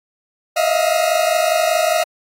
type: tone cluster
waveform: 40% pulse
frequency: 626 / 651 / 703 Hz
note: D#5 / E5 / F5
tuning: +10 / -22 / +11 cents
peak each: -18 dBFS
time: 0.56-2.04 s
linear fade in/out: 10 ms
effects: AAC 48 kbps